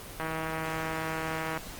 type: click train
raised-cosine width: 0.5 ms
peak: -18 dBFS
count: 221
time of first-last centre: 0.2-1.575 s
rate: 160 Hz
effects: pink hiss -43 dBFS RMS until 1.79 s + Opus 24 kbps